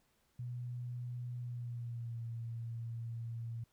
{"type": "tone with pitch glide", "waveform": "sine", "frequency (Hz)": [122.3, 115.77], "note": ["B2", "A#2"], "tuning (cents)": [-16, -11], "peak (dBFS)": -39, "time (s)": [0.39, 3.64], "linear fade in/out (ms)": 5, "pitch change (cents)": -95, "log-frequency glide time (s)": [1.39, 2.23], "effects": ["pink hiss -75 dBFS RMS until 3.72 s"]}